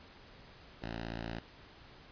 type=tone with notch filter; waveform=5% pulse; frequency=56.7 Hz; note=A#1; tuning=47 cents flat; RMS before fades=-41 dBFS; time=0.82-1.39 s; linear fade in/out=5 ms; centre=460 Hz; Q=1.9; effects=pink hiss -56 dBFS RMS until 2.11 s + resampled to 11025 Hz